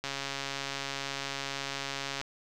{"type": "click train", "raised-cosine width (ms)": 0.2, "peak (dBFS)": -17, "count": 301, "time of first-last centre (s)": [0.04, 2.214], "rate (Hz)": 138, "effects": []}